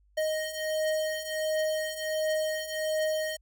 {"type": "beating tone pair", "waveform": "square", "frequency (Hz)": [622.3, 623.7], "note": ["D#5", "D#5"], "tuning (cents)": [0, 4], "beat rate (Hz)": 1.4, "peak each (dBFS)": [-34, -30], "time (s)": [0.17, 3.37], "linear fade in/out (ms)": 10, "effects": ["added 50 Hz sine -61 dBFS peak until 3.41 s"]}